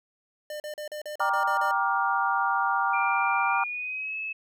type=tone bursts; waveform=square; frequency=601 Hz; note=D5; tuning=40 cents sharp; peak=-34 dBFS; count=9; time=0.5-1.712 s; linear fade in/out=2 ms; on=100 ms; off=39 ms
type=chord; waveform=sine; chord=G minor seventh; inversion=none; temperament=just; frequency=784 / 940.8 / 1176 / 1411.2 Hz; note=G5 / Bb5 / D6 / F6; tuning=0 / +16 / +2 / +18 cents; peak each=-28 dBFS; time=1.2-3.64 s; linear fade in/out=5 ms
type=tone with pitch glide; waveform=sine; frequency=2379 to 2594 Hz; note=D7 to E7; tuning=+22 to -28 cents; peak=-30 dBFS; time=2.93-4.33 s; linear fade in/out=10 ms; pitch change=+150 cents; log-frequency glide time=3.47-4.17 s
effects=none